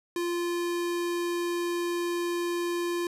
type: tone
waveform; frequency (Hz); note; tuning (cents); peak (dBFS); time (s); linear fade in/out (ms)
square; 347; F4; -11; -28; 0.16-3.07; 2
effects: resampled to 32000 Hz